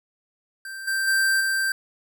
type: tone with level steps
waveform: square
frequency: 1568 Hz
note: G6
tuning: in tune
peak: -34 / -23 / -19 / -22 dBFS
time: 0.65-1.72 s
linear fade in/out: 2 ms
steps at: 0.87 / 1.07 / 1.4 s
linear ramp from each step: 10 ms
effects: none